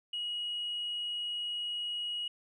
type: tone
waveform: sine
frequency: 2900 Hz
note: F#7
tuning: 35 cents flat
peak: -32 dBFS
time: 0.13-2.28 s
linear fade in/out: 5 ms
effects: tanh soft clip ceiling -30 dBFS